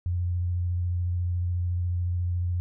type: tone with vibrato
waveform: sine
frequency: 88.3 Hz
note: F2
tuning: 20 cents sharp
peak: -24 dBFS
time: 0.06-2.6 s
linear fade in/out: 0 ms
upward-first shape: sine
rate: 14 Hz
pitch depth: 18 cents each way
effects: none